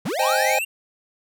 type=linear sweep; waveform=square; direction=up; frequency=120 to 2822 Hz; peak=-24 dBFS; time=0.05-0.65 s; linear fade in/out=10 ms
type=chord; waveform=square; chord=Ab major seventh; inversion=first; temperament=equal; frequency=523.3 / 622.3 / 784 / 830.6 Hz; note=C5 / Eb5 / G5 / Ab5; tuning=0 / 0 / 0 / 0 cents; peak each=-25 dBFS; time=0.19-0.59 s; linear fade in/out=5 ms
effects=none

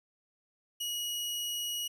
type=tone; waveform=sawtooth; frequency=2905 Hz; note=F#7; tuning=32 cents flat; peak=-30 dBFS; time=0.8-1.88 s; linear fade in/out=10 ms; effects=none

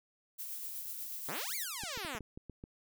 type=noise with tremolo; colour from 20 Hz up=violet; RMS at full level=-41 dBFS; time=0.38-1.65 s; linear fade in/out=20 ms; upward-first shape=sine; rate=8.2 Hz; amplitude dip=30%
type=exponential two-way sweep; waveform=5% pulse; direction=up then down; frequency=120 to 2352 to 203.3 Hz; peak=-27 dBFS; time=1.28-2.19 s; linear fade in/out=10 ms; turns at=1.55 s
type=clicks; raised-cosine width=3 ms; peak=-33 dBFS; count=8; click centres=1.836 / 1.975 / 2.049 / 2.15 / 2.207 / 2.375 / 2.497 / 2.639 s
effects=none

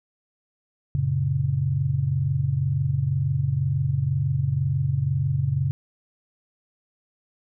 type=chord; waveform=sine; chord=F# major; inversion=none; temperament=equal; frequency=92.5 / 116.54 / 138.59 Hz; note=F#2 / A#2 / C#3; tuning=0 / 0 / 0 cents; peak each=-28 / -27 / -22 dBFS; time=0.95-5.71 s; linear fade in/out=0 ms; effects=none

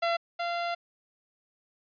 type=tone pair in turn; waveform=sawtooth; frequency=679 / 689.3 Hz; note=F5 / F5; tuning=-49 / -23 cents; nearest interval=unison; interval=26 cents; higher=second; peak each=-21 / -25 dBFS; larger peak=first; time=0.02-0.17 / 0.39-0.75 s; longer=second; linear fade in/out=10 ms; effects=resampled to 11025 Hz

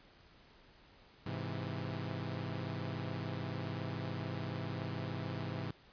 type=chord; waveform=sawtooth; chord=Ab augmented; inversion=none; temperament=equal; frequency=103.83 / 130.81 / 164.81 Hz; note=Ab2 / C3 / E3; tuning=0 / 0 / 0 cents; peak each=-38 / -38 / -39 dBFS; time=1.26-5.71 s; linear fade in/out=5 ms; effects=pink hiss -62 dBFS RMS until 5.92 s + resampled to 11025 Hz

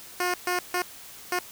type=tone bursts at uneven times; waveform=10% pulse; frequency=358.4 Hz; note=F4; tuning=45 cents sharp; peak=-16 dBFS; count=4; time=0.2-0.34 / 0.47-0.59 / 0.74-0.82 / 1.32-1.39 s; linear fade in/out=2 ms; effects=white hiss -45 dBFS RMS until 1.51 s

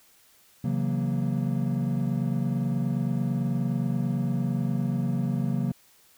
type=chord; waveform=triangle; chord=F# dominant seventh; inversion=second; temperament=equal with one note detuned; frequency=135.66 / 164.81 / 185 / 233.1 Hz; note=C#3 / E3 / F#3 / A#3; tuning=-37 / 0 / 0 / 0 cents; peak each=-26 / -30 / -28 / -28 dBFS; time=0.64-5.72 s; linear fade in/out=5 ms; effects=white hiss -59 dBFS RMS until 6.17 s

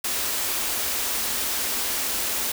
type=band-stop noise; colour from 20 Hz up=white; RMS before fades=-26 dBFS; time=0.04-2.52 s; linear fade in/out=5 ms; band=100 to 200 Hz; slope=96 dB/octave; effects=none

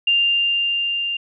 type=tone with level ramp; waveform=sine; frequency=2794 Hz; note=F7; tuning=in tune; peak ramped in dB=-13 to -21 dBFS; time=0.07-1.17 s; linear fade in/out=5 ms; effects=none

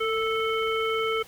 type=harmonic tone with a mistuned harmonic; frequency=438.9 Hz; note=A4; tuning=4 cents flat; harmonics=1 / 3 / 5 / 7; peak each=-26 / -29 / -32 / -34 dBFS; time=0-1.23 s; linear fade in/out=10 ms; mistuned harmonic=1; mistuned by=+31 cents; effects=pink hiss -49 dBFS RMS until 1.27 s

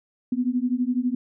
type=beating tone pair; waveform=sine; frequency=242.8 / 254.8 Hz; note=B3 / C4; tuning=-29 / -46 cents; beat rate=12 Hz; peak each=-24 dBFS; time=0.32-1.15 s; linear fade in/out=5 ms; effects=none

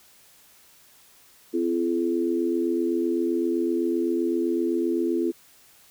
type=tone cluster; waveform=sine; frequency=258.5 / 338.5 / 426.3 Hz; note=C4 / E4 / G#4; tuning=-21 / +46 / +45 cents; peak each=-28 / -23 / -30 dBFS; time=1.53-5.32 s; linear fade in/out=20 ms; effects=white hiss -55 dBFS RMS until 5.9 s

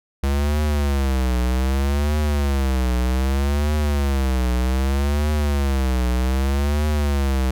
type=tone with vibrato; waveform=square; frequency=68.2 Hz; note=C#2; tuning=28 cents flat; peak=-18 dBFS; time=0.23-7.51 s; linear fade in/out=5 ms; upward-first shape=triangle; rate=0.64 Hz; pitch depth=190 cents each way; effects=none

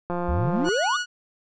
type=click train; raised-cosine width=1 ms; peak=-15 dBFS; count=104; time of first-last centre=0.1-0.689 s; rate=175 Hz
type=exponential sweep; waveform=triangle; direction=up; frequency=61.8 to 1278 Hz; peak=-20 dBFS; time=0.28-0.97 s; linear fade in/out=10 ms
type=tone; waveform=sawtooth; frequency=1459 Hz; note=F#6; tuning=25 cents flat; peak=-21 dBFS; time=0.64-1.06 s; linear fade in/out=50 ms
effects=resampled to 16000 Hz

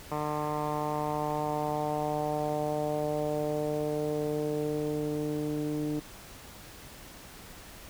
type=tone with low-pass filter sweep; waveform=10% pulse; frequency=150.2 Hz; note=D3; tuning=39 cents sharp; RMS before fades=-31 dBFS; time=0.11-6 s; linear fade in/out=10 ms; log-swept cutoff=1200 to 330 Hz; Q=2.6; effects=pink hiss -48 dBFS RMS until 7.89 s

